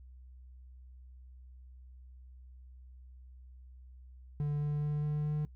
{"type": "tone with pitch steps", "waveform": "triangle", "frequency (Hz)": [146.83, 147.68, 148.54, 149.4, 150.26], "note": ["D3", "D3", "D3", "D3", "D3"], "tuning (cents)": [0, 10, 20, 30, 40], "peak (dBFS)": -28, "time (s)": [4.4, 5.45], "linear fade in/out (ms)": 0, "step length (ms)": 210, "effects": ["noise-tail reverb RT60 0.1 s tail -19 dB re dry", "added 63 Hz sine -50 dBFS peak until 5.55 s"]}